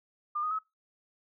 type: tone with pitch steps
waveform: sine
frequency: 1200 / 1242.3 / 1286.1 Hz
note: D6 / D#6 / E6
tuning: +37 / -3 / -43 cents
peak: -29 dBFS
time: 0.35-0.59 s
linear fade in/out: 10 ms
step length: 80 ms
effects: noise-tail reverb RT60 0.2 s tail -20 dB re dry